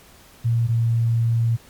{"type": "tone pair in turn", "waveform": "sine", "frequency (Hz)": [116.54, 115.73], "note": ["A#2", "A#2"], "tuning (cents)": [0, -12], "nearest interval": "unison", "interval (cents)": 12, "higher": "first", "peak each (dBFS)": -16, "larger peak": "neither", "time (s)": [[0.44, 0.68], [0.68, 1.57]], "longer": "second", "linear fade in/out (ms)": 20, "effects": ["pink hiss -49 dBFS RMS until 1.69 s", "MP3 96 kbps"]}